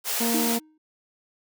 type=high-pass noise; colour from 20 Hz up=white; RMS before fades=-27 dBFS; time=0.04-0.6 s; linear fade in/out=50 ms; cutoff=400 Hz; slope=96 dB/octave
type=harmonic tone; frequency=232.3 Hz; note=A#3; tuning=6 cents flat; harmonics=1 / 2 / 3 / 4; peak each=-25 / -31 / -35 / -37 dBFS; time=0.2-0.59 s; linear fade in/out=10 ms
type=tone with exponential decay; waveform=triangle; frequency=311.1 Hz; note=D#4; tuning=in tune; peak=-21 dBFS; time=0.34-0.78 s; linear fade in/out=5 ms; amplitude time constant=94 ms
effects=none